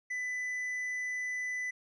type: tone with tanh clipping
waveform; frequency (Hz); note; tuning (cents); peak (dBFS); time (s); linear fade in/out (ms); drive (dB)
sine; 1997; B6; +19; -34; 0.1-1.71; 10; 5
effects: none